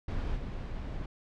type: noise with level steps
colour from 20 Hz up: brown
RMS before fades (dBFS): -33 / -37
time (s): 0.08-1.06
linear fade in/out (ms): 5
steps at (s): 0.36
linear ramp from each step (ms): 20
effects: low-pass 4000 Hz 12 dB/octave